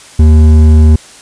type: tone with hard clipping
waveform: triangle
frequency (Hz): 77.78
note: D#2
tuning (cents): 0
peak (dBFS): -3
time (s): 0.19-0.96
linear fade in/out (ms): 5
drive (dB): 12
effects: white hiss -35 dBFS RMS until 1.21 s + resampled to 22050 Hz